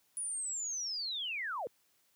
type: linear sweep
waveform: sine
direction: down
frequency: 9860 to 432 Hz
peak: -35 dBFS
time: 0.17-1.67 s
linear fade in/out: 0 ms
effects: white hiss -72 dBFS RMS until 2.15 s + high-pass 80 Hz 12 dB/octave